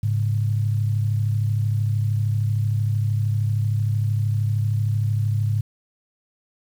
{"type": "tone pair together", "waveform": "sine", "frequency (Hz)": [105.55, 138.59], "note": ["G#2", "C#3"], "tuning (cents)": [29, 0], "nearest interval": "perfect fourth", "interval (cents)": 471, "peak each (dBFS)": [-19, -27], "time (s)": [0.03, 5.61], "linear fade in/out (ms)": 5, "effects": ["8-bit"]}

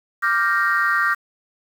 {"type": "chord", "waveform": "sine", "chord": "G minor seventh", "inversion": "second", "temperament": "equal", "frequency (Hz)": [1174.7, 1396.9, 1568, 1864.7], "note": ["D6", "F6", "G6", "Bb6"], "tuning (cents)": [0, 0, 0, 0], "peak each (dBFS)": -21, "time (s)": [0.22, 1.15], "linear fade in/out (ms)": 20, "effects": ["tanh soft clip ceiling -9 dBFS", "7-bit"]}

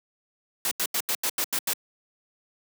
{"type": "noise bursts", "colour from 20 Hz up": "white", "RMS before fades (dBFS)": -26, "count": 8, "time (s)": [0.65, 1.734], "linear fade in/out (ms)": 2, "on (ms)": 62, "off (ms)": 84, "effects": ["high-pass 200 Hz 12 dB/octave"]}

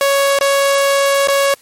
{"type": "tone with dropouts", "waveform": "sawtooth", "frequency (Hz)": 556, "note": "C#5", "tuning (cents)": 5, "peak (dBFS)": -7, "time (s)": [0.01, 1.54], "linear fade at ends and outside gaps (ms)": 1, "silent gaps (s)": [[0.388, 0.41], [1.274, 1.284]], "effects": ["white hiss -48 dBFS RMS until 1.61 s", "MP3 64 kbps"]}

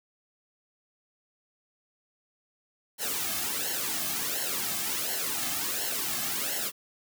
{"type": "noise with flanger", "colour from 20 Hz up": "white", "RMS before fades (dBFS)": -31, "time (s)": [2.98, 6.72], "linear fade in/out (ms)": 50, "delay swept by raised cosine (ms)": [0.82, 2.12], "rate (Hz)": 1.4, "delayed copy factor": -0.75, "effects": []}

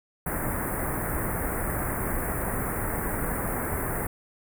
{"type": "band-stop noise", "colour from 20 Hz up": "pink", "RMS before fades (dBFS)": -29, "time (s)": [0.26, 4.07], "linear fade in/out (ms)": 5, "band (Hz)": [2000, 9200], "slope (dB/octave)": 48, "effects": []}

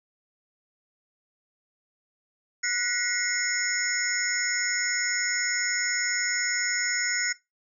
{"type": "tone cluster", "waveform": "sine", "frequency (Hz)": [1470, 1928, 2126, 5350, 6760], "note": ["F#6", "B6", "C7", "E8", "G#8"], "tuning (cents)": [-12, -42, 27, 25, 30], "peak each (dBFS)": -31, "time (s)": [2.63, 7.33], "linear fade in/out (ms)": 10, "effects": ["noise-tail reverb RT60 0.2 s tail -18 dB re dry"]}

